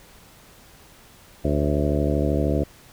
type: harmonic tone with a mistuned harmonic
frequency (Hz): 72.9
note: D2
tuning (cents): -12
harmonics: 1 / 2 / 3 / 4 / 5 / 6 / 7 / 8 / 9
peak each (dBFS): -24 / -26 / -29 / -26 / -29 / -31 / -30 / -32 / -31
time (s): 1.44-2.64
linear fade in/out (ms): 10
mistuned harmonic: 8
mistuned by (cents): -55
effects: pink hiss -50 dBFS RMS until 2.92 s